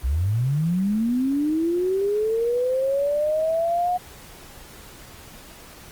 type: linear sweep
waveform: sine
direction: up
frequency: 57.3 to 728 Hz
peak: -19 dBFS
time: 0.03-3.98 s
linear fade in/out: 20 ms
effects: pink hiss -44 dBFS RMS until 5.91 s + Opus 24 kbps